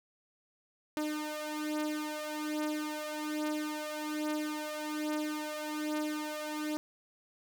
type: beating tone pair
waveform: sawtooth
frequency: 303 / 304.2 Hz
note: D#4 / D#4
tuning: -46 / -39 cents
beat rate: 1.2 Hz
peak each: -32 / -34 dBFS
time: 0.97-6.77 s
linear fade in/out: 0 ms
effects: none